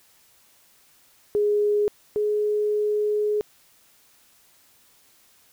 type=tone pair in turn; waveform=sine; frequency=415.3 / 420.1 Hz; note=G#4 / G#4; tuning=0 / +20 cents; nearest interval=unison; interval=20 cents; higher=second; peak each=-18 / -20 dBFS; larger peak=first; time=1.35-1.88 / 2.16-3.41 s; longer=second; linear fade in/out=0 ms; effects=white hiss -58 dBFS RMS until 5.52 s